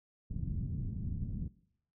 white low-pass noise, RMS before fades -37 dBFS, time 0.3-1.48 s, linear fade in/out 5 ms, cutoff 170 Hz, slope 24 dB/octave, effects noise-tail reverb RT60 0.7 s tail -20 dB re dry

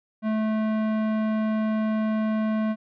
sine tone with tanh clipping, 217.5 Hz, A3, 20 cents flat, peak -24 dBFS, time 0.22-2.76 s, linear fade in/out 50 ms, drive 17 dB, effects none

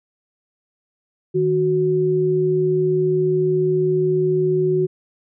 sine tone pair together, 155.56 / 370 Hz, D#3 / F#4, 0 / 0 cents, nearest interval octave + minor third, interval 1500 cents, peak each -22 / -16 dBFS, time 1.34-4.87 s, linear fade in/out 20 ms, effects none

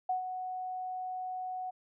sine tone with ADSR envelope, 740 Hz, F#5, in tune, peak -27 dBFS, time 0.09-1.71 s, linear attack 6 ms, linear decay 120 ms, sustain -8 dB, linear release 16 ms, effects none

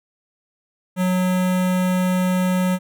square tone with notch filter, 183.3 Hz, F#3, 16 cents flat, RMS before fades -19 dBFS, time 0.96-2.79 s, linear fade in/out 50 ms, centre 4800 Hz, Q 1.5, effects none

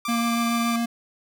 sawtooth tone, 1180 Hz, D6, 8 cents sharp, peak -23 dBFS, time 0.05-0.76 s, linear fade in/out 2 ms
square tone with vibrato, 233.1 Hz, A#3, in tune, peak -23 dBFS, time 0.08-0.86 s, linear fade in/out 10 ms, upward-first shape sine, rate 7.1 Hz, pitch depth 10 cents each way
effects none

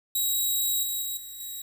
5% pulse tone with level steps, 3837 Hz, A#7, 49 cents sharp, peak -16 / -20 / -22 / -31 / -27 dBFS, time 0.15-1.62 s, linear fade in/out 5 ms, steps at 0.83 / 1.02 / 1.17 / 1.4 s, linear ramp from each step 2 ms, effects 9-bit

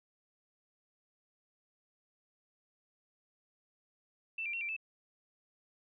sine tone with pitch steps, 2664 / 2366 / 2726 / 2352 / 2628 Hz, E7 / D7 / F7 / D7 / E7, +18 / +12 / -43 / +2 / -6 cents, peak -35 dBFS, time 4.38-4.765 s, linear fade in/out 5 ms, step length 77 ms, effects none

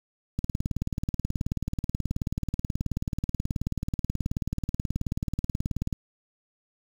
click train, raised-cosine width 5 ms, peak -15 dBFS, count 104, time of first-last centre 0.39-5.928 s, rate 18.6 Hz, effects 7-bit

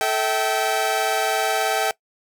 sawtooth tone cluster, 438.8 / 649 / 775 Hz, A4 / E5 / G5, -5 / -27 / -20 cents, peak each -22 / -21 / -18 dBFS, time 0.01-1.91 s, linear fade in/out 0 ms, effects noise-tail reverb RT60 0.1 s tail -21 dB re dry

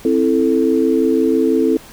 sine chord, A minor, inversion first, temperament just, 264 / 330 / 440 Hz, C4 / E4 / A4, +16 / +2 / 0 cents, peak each -16 dBFS, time 0.05-1.77 s, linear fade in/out 2 ms, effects pink hiss -40 dBFS RMS until 1.92 s

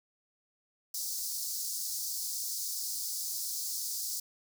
pink high-pass noise, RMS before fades -36 dBFS, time 0.94-4.2 s, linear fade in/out 5 ms, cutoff 4600 Hz, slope 48 dB/octave, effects none

